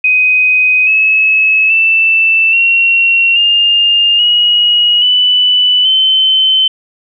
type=tone with pitch steps; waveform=sine; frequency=2508 / 2581 / 2657 / 2735 / 2815 / 2898 / 2983 / 3070 Hz; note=D#7 / E7 / E7 / F7 / F7 / F#7 / F#7 / G7; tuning=+13 / -37 / +13 / -37 / +13 / -37 / +13 / -37 cents; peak=-6 dBFS; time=0.04-6.68 s; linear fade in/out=5 ms; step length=830 ms; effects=none